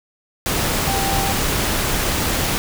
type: tone in noise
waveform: sine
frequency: 784 Hz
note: G5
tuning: in tune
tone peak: -23 dBFS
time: 0.87-1.32 s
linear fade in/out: 0 ms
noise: pink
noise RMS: -20 dBFS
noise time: 0.46-2.58 s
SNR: -6 dB
effects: none